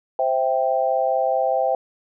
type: chord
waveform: sine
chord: C major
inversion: none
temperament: equal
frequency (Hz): 523.3 / 659.3 / 784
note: C5 / E5 / G5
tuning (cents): 0 / 0 / 0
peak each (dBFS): -22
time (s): 0.19-1.75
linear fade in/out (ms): 2
effects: none